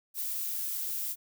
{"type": "noise", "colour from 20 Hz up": "violet", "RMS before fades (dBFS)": -34, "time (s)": [0.14, 1.16], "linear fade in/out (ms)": 50, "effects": []}